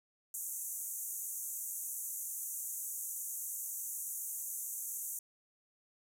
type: band-pass noise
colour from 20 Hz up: white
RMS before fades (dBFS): -41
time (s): 0.34-5.19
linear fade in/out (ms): 2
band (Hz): 6200 to 15000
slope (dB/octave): 96
effects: none